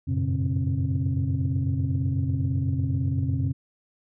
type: tone cluster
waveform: sine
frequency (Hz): 90.9 / 98.9 / 119.1 / 137.1 / 269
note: F#2 / G2 / A#2 / C#3 / C4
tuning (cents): -30 / +16 / +38 / -19 / +48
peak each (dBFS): -26 / -33 / -28 / -26 / -31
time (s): 0.07-3.53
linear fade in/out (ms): 20
effects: tanh soft clip ceiling -15 dBFS